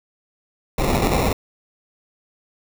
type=noise with sample-and-hold; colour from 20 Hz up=pink; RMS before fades=-19 dBFS; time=0.78-1.33 s; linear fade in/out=5 ms; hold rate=1575 Hz; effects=none